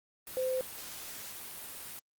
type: tone in noise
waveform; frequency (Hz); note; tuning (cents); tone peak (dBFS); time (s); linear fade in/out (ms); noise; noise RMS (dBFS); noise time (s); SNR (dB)
sine; 515; C5; -28; -29; 0.37-0.61; 0; white; -44; 0.27-1.99; +12
effects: Opus 32 kbps